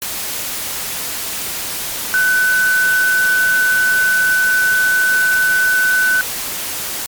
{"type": "tone in noise", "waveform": "sine", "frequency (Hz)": 1504, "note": "F#6", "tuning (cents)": 28, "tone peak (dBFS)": -11, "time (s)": [2.14, 6.21], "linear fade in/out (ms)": 0, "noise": "white", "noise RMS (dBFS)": -23, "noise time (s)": [0.02, 7.06], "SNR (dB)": 9, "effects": ["MP3 96 kbps"]}